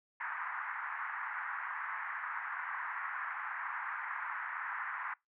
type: band-pass noise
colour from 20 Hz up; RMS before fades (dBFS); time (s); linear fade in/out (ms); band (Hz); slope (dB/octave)
white; -40; 0.2-5.14; 5; 900 to 1900; 48
effects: noise-tail reverb RT60 0.2 s tail -24 dB re dry